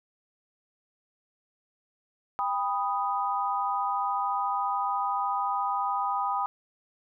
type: chord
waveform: sine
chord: G augmented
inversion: none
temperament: equal with one note detuned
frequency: 798.2 / 987.8 / 1244.5 Hz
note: G5 / B5 / D#6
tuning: +31 / 0 / 0 cents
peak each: -30 dBFS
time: 2.39-6.46 s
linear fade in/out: 0 ms
effects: none